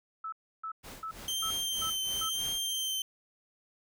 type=tone bursts; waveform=sine; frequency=1308 Hz; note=E6; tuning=14 cents flat; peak=-35 dBFS; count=6; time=0.24-2.294 s; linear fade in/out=5 ms; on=84 ms; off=310 ms
type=noise with tremolo; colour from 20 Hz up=pink; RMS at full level=-45 dBFS; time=0.83-2.6 s; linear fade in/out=20 ms; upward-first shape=sine; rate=3.2 Hz; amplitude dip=90%
type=tone with vibrato; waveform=sawtooth; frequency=3136 Hz; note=G7; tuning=in tune; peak=-28 dBFS; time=1.28-3.02 s; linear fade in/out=2 ms; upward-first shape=triangle; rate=1 Hz; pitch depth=28 cents each way
effects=none